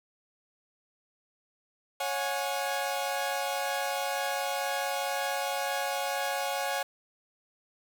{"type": "chord", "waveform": "sawtooth", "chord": "C# suspended fourth", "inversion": "none", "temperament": "equal with one note detuned", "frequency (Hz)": [554.4, 726, 830.6], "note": ["C#5", "F#5", "G#5"], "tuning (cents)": [0, -33, 0], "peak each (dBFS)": -30, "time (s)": [2, 6.83], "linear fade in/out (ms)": 5, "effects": ["8-bit"]}